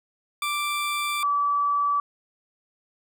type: tone pair in turn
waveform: 20% pulse / sine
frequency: 1174.7 / 1151.9 Hz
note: D6 / D6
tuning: 0 / -34 cents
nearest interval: unison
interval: 34 cents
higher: first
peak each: -20 dBFS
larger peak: neither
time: 0.42-1.23 / 1.23-2 s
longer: first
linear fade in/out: 2 ms
effects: none